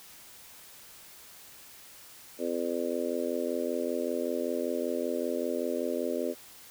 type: harmonic tone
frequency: 85.2 Hz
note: F2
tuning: 42 cents flat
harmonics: 3 / 4 / 5 / 6 / 7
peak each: -35 / -35 / -35 / -35 / -35 dBFS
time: 2.38-6.35 s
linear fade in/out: 50 ms
effects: white hiss -51 dBFS RMS until 6.7 s